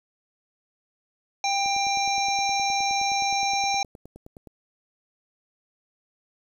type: harmonic tone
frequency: 793 Hz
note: G5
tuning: 20 cents sharp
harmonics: 1 / 3 / 5 / 7 / 8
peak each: -24 / -29 / -31 / -32 / -33 dBFS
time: 1.44-3.83 s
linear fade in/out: 2 ms
type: click train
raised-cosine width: 2 ms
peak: -30 dBFS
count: 28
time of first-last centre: 1.66-4.473 s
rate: 9.6 Hz
effects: 9-bit